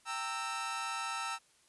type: chord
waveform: sawtooth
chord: E diminished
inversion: first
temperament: equal with one note detuned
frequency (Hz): 784 / 921.1 / 1318.5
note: G5 / Bb5 / E6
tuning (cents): 0 / -21 / 0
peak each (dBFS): -40 / -37 / -34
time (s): 0.05-1.39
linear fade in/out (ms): 50
effects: white hiss -67 dBFS RMS until 1.68 s + resampled to 24000 Hz